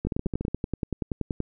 two click trains, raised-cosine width 3 ms, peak -14 / -16 dBFS, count 15 / 7, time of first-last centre 0.07-1.403 / 0.05-0.482 s, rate 10.5 / 13.9 Hz, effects none

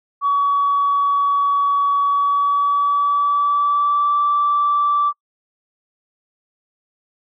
sine tone with pitch glide, 1132 to 1164.5 Hz, C#6 to D6, +36 to -15 cents, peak -13 dBFS, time 0.21-5.13 s, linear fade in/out 50 ms, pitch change +49 cents, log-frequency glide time 2.02-4.19 s, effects noise-tail reverb RT60 0.1 s tail -26 dB re dry + tanh soft clip ceiling -9 dBFS

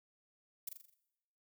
violet noise with echo, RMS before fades -40 dBFS, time 0.67-0.69 s, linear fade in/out 5 ms, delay 42 ms, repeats 6, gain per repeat -5 dB, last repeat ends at 0.942 s, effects noise-tail reverb RT60 0.9 s tail -19 dB re dry

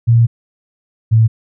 sine tone pair in turn, 116.54 / 111.84 Hz, A#2 / A2, 0 / +29 cents, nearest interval minor second, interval 71 cents, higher first, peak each -6 dBFS, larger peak neither, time 0.07-0.27 / 1.11-1.28 s, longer first, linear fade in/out 20 ms, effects none

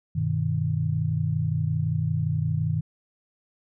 sine chord, G augmented, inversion none, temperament equal, 98 / 123.47 / 155.56 Hz, G2 / B2 / D#3, 0 / 0 / 0 cents, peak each -28 / -28 / -25 dBFS, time 0.15-2.81 s, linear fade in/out 10 ms, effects none

